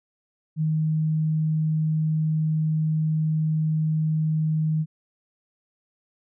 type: tone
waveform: sine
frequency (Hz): 156.5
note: D#3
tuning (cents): +10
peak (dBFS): -20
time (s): 0.56-4.86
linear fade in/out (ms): 50
effects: none